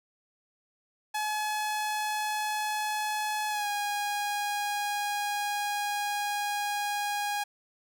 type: tone with pitch glide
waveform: sawtooth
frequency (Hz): 850 to 821.5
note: G#5 to G#5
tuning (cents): +40 to -19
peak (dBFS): -25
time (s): 1.14-7.44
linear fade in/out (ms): 10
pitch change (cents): -59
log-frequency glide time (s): 3.49-3.67
effects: none